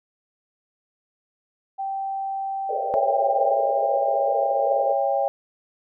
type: tone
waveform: sine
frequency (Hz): 780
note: G5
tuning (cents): -9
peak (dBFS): -25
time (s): 1.78-3.55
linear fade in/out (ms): 20
type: band-pass noise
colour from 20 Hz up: pink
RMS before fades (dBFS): -29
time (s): 2.69-4.93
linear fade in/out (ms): 5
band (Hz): 430 to 680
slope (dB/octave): 96
type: chord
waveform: sine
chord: C# diminished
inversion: none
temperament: just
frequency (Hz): 554.4 / 665.2 / 798.3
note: C#5 / E5 / G5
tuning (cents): 0 / +16 / +31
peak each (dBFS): -23 / -26 / -23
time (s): 2.94-5.28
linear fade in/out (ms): 0
effects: none